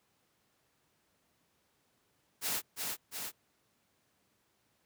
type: noise with echo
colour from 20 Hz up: white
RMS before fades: -34 dBFS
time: 2.41-2.62 s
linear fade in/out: 50 ms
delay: 350 ms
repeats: 2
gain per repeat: -3 dB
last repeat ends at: 3.32 s
effects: pink hiss -74 dBFS RMS until 4.85 s + high-pass 100 Hz 12 dB/octave